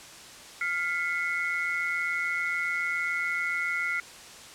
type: tone cluster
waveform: sine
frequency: 1400 / 2014 / 2181 Hz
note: F6 / B6 / C#7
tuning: +4 / +33 / -29 cents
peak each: -31 dBFS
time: 0.61-4 s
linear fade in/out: 2 ms
effects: white hiss -46 dBFS RMS until 4.54 s + low-pass 8000 Hz 12 dB/octave